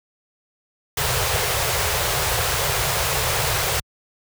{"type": "band-stop noise", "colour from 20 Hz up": "pink", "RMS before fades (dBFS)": -21, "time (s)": [0.97, 3.8], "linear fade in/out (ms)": 5, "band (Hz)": [150, 400], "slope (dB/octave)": 48, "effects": ["high-pass 60 Hz 12 dB/octave"]}